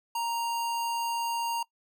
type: tone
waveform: square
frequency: 932.3 Hz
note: A#5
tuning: in tune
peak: -29 dBFS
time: 0.15-1.63 s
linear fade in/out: 5 ms
effects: noise-tail reverb RT60 0.1 s tail -22 dB re dry